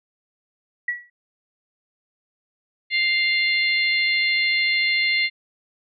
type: tone with exponential decay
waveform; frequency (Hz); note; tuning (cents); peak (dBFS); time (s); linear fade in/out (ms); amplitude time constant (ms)
sine; 1936; B6; -35; -18; 0.88-1.1; 5; 47
type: harmonic tone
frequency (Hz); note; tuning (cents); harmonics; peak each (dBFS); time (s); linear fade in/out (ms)
698.5; F5; 0; 3 / 4 / 5 / 6; -19 / -28 / -30 / -26; 2.9-5.3; 50
effects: none